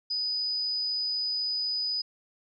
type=tone; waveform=sine; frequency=4978 Hz; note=D#8; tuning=in tune; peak=-27 dBFS; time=0.1-2.02 s; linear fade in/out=10 ms; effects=none